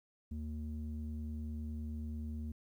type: tone with low-pass filter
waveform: square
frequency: 75.8 Hz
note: D#2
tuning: 45 cents flat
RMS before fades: -41 dBFS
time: 0.31-2.52 s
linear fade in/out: 5 ms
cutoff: 190 Hz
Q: 5
effects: 12-bit